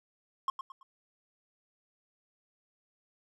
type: tone with echo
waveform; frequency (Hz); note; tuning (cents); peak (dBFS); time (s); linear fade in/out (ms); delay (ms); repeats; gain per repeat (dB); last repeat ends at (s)
triangle; 1071; C6; +40; -25; 0.48-0.5; 2; 110; 3; -9; 0.83
effects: none